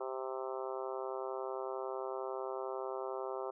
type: harmonic tone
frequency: 131.1 Hz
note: C3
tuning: 4 cents sharp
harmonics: 3 / 4 / 5 / 6 / 7 / 8 / 9 / 10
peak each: -41 / -43 / -45 / -47 / -48 / -49 / -50 / -51 dBFS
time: 0-3.51 s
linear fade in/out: 10 ms
effects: none